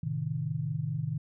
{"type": "chord", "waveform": "sine", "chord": "A diminished", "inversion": "none", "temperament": "equal", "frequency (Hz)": [110, 130.81, 155.56], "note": ["A2", "C3", "Eb3"], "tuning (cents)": [0, 0, 0], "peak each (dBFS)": [-37, -34, -32], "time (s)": [0.03, 1.18], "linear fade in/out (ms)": 5, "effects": []}